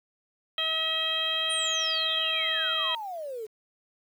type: harmonic tone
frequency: 641 Hz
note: E5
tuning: 49 cents flat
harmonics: 1 / 2 / 3 / 4 / 5 / 6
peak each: -38 / -37 / -36 / -36 / -27 / -35 dBFS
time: 0.58-2.95 s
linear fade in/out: 2 ms
type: exponential sweep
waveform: sine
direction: down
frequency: 9540 to 415.3 Hz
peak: -33 dBFS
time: 1.49-3.47 s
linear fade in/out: 20 ms
effects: 9-bit